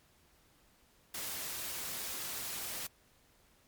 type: noise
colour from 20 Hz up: white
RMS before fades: -40 dBFS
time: 1.14-2.87 s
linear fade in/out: 5 ms
effects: pink hiss -67 dBFS RMS until 3.67 s + MP3 96 kbps